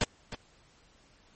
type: noise with echo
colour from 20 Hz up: pink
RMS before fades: -26 dBFS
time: 0.01-0.04 s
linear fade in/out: 2 ms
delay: 310 ms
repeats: 1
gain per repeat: -12 dB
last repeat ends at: 0.35 s
effects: pink hiss -62 dBFS RMS until 1.35 s + MP3 32 kbps

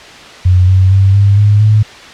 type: tone with pitch steps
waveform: sine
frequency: 91 / 93.99 / 97.08 / 100.27 / 103.57 / 106.97 Hz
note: F#2 / F#2 / G2 / G2 / G#2 / A2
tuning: -28 / +28 / -16 / +40 / -4 / -48 cents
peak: -4 dBFS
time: 0.45-1.83 s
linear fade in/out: 10 ms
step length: 230 ms
effects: white hiss -32 dBFS RMS until 2.13 s + low-pass 4000 Hz 12 dB/octave

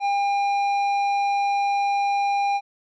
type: tone with tanh clipping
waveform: sine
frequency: 803 Hz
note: G5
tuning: 41 cents sharp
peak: -21 dBFS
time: 0-2.61 s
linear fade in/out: 50 ms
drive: 10 dB
effects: none

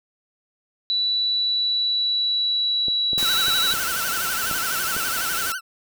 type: tone with pitch glide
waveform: sine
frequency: 3951 to 3915 Hz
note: B7 to B7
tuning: 0 to -16 cents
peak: -19 dBFS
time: 0.9-3.73 s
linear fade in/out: 0 ms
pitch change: -16 cents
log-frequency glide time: 1.17-3.16 s
type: clicks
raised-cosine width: 2 ms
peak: -20 dBFS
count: 8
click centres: 2.883 / 3.132 / 3.179 / 3.228 / 3.483 / 3.739 / 4.513 / 4.966 s
type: noise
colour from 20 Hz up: white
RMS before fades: -27 dBFS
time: 3.18-5.52 s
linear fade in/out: 0 ms
type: tone with vibrato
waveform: 40% pulse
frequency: 1426 Hz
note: F6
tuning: 36 cents sharp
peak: -25 dBFS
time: 3.21-5.61 s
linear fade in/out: 50 ms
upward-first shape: sine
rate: 12 Hz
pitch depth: 140 cents each way
effects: none

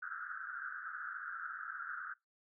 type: band-pass noise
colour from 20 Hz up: pink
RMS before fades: -44 dBFS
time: 0.02-2.14 s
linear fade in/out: 10 ms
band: 1300 to 1600 Hz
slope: 96 dB/octave
effects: noise-tail reverb RT60 0.2 s tail -23 dB re dry

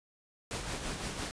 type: noise with tremolo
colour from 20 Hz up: pink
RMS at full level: -36 dBFS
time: 0.51-1.31 s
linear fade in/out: 0 ms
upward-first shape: sine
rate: 5.9 Hz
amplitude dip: 45%
effects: resampled to 22050 Hz

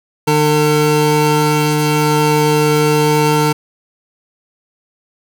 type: tone pair together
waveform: 25% pulse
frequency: 150.6 / 451.3 Hz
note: D3 / A4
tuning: +44 / +44 cents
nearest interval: octave + perfect fifth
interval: 1900 cents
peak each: -10 dBFS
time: 0.27-3.53 s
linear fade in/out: 10 ms
effects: none

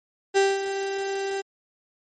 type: tone with ADSR envelope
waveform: 35% pulse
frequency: 392 Hz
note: G4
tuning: in tune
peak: -14 dBFS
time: 0.34-1.42 s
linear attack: 32 ms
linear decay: 210 ms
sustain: -10 dB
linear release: 20 ms
effects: MP3 32 kbps

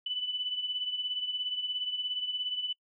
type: beating tone pair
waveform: sine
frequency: 2986 / 3003 Hz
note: F#7 / F#7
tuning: +15 / +25 cents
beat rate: 17 Hz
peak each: -32 / -38 dBFS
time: 0.06-2.73 s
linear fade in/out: 5 ms
effects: noise-tail reverb RT60 0.1 s tail -26 dB re dry

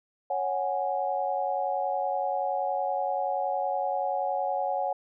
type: chord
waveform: sine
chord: C# suspended fourth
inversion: none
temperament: equal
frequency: 554.4 / 740 / 830.6 Hz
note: C#5 / F#5 / G#5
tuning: 0 / 0 / 0 cents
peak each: -31 / -29 / -31 dBFS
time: 0.3-4.93 s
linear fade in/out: 5 ms
effects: none

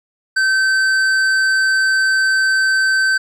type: tone with hard clipping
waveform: sine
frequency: 1544 Hz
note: G6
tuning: 27 cents flat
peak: -14 dBFS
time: 0.36-3.18 s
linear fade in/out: 10 ms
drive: 9 dB
effects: none

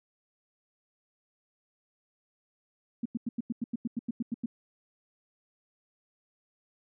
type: tone bursts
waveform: sine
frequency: 234.1 Hz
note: A#3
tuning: 8 cents sharp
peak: -28 dBFS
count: 13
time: 3.03-4.46 s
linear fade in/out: 5 ms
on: 26 ms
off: 91 ms
effects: none

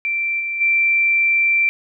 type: tone with level steps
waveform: sine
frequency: 2349 Hz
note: D7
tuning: in tune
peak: -18 / -21 / -13 dBFS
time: 0.05-1.69 s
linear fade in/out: 0 ms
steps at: 0.39 / 0.6 s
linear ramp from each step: 20 ms
effects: none

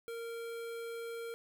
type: tone with notch filter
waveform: square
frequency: 463 Hz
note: A#4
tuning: 12 cents flat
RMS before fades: -42 dBFS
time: 0.08-1.34 s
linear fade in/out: 0 ms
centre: 5600 Hz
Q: 1.9
effects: none

